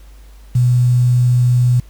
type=tone with quantisation; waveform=sine; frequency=123.47 Hz; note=B2; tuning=in tune; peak=-9 dBFS; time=0.55-1.8 s; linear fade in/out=5 ms; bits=6; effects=added 50 Hz sine -37 dBFS peak until 1.89 s + pink hiss -51 dBFS RMS until 1.89 s